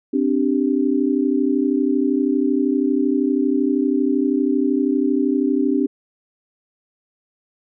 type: chord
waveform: sine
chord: C suspended second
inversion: none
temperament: just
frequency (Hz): 261.6 / 294.3 / 392.4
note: C4 / D4 / G4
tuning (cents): 0 / +4 / +2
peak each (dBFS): -19 / -19 / -23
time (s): 0.13-5.87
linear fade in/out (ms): 10
effects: none